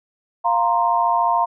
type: chord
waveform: sine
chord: F suspended fourth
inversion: none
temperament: equal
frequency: 698.5 / 932.3 / 1046.5 Hz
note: F5 / Bb5 / C6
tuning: 0 / 0 / 0 cents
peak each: -20 / -18 / -21 dBFS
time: 0.44-1.46 s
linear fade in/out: 20 ms
effects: none